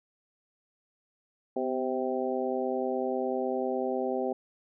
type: harmonic tone with a mistuned harmonic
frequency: 130 Hz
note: C3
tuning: 11 cents flat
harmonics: 2 / 3 / 4 / 5 / 6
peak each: -34 / -32 / -33 / -36 / -36 dBFS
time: 1.56-4.33 s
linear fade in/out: 5 ms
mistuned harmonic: 2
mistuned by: -42 cents
effects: none